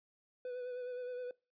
triangle tone with vibrato, 497 Hz, B4, 11 cents sharp, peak -37 dBFS, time 0.45-1.31 s, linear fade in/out 2 ms, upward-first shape sine, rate 9.6 Hz, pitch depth 26 cents each way, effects noise-tail reverb RT60 0.3 s tail -23 dB re dry + resampled to 11025 Hz

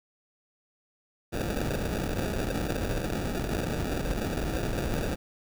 pink noise with sample-and-hold, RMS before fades -30 dBFS, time 1.32-5.16 s, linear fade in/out 20 ms, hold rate 1050 Hz, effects none

